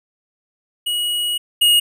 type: tone pair in turn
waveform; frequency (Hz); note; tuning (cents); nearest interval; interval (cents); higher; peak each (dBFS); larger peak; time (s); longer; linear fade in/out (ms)
square; 2906 / 2873; F#7 / F7; -32 / +48; unison; 20; first; -19 / -11; second; 0.86-1.38 / 1.61-1.8; first; 10
effects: none